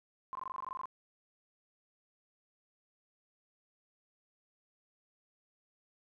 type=tone bursts; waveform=sine; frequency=1046.5 Hz; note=C6; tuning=in tune; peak=-37 dBFS; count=13; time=0.33-0.856 s; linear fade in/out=0 ms; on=22 ms; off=20 ms; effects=13-bit